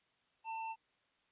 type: tone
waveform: square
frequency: 895 Hz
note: A5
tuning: 29 cents sharp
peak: -40 dBFS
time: 0.44-0.76 s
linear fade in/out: 50 ms
effects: white hiss -75 dBFS RMS until 1.31 s + resampled to 8000 Hz